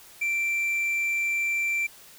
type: tone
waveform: triangle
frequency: 2349 Hz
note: D7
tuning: in tune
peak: -22 dBFS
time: 0.21-1.87 s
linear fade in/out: 10 ms
effects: white hiss -50 dBFS RMS until 2.18 s